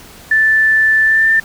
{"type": "tone with pitch glide", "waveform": "sine", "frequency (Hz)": [1760, 1787.7], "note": ["A6", "A6"], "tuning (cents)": [0, 27], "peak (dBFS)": -8, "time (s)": [0.31, 1.4], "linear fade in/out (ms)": 5, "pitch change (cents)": 27, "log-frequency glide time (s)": [1.04, 1.29], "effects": ["pink hiss -38 dBFS RMS until 1.44 s"]}